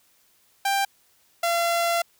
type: tone pair in turn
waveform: sawtooth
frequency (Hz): 790 / 682.9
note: G5 / F5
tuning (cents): +13 / -39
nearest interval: minor third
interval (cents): 252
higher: first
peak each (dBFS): -17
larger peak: neither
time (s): 0.65-0.85 / 1.43-2.02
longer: second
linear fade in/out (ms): 5
effects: white hiss -62 dBFS RMS until 2.19 s